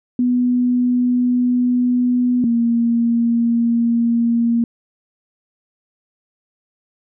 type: tone pair in turn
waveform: sine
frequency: 246.9 / 233.7 Hz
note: B3 / A#3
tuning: 0 / +5 cents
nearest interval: minor second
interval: 95 cents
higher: first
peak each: -13 / -13 dBFS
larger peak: neither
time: 0.19-2.44 / 2.44-4.64 s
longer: first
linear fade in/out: 2 ms
effects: none